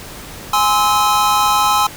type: chord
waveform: square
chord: Ab augmented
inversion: none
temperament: just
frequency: 830.6 / 1038.3 / 1297.8 Hz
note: Ab5 / C6 / E6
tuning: 0 / -14 / -27 cents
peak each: -17 dBFS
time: 0.53-1.87 s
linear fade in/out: 5 ms
effects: pink hiss -33 dBFS RMS until 1.96 s